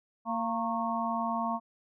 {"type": "harmonic tone with a mistuned harmonic", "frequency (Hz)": 230, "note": "A#3", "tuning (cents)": -23, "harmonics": [1, 3, 4, 5], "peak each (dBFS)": [-34, -34, -34, -34], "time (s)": [0.25, 1.6], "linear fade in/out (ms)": 50, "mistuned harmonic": 5, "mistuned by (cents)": -81, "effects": []}